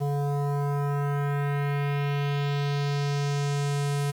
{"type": "tone with low-pass filter sweep", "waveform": "square", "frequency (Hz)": 142.9, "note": "D3", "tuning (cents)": -47, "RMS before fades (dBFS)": -27, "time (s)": [0, 4.12], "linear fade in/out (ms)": 20, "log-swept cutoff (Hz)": [700, 11000], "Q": 1.6, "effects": ["8-bit"]}